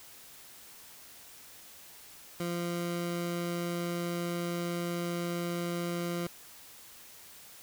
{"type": "tone", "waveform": "20% pulse", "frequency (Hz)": 172.9, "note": "F3", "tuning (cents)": -17, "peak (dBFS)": -27, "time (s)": [2.4, 6.27], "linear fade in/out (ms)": 2, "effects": ["white hiss -52 dBFS RMS until 7.62 s"]}